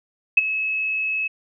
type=tone with ADSR envelope; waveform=sine; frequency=2583 Hz; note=E7; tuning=36 cents flat; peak=-7 dBFS; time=0.37-1.28 s; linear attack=7 ms; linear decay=23 ms; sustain=-14 dB; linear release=12 ms; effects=none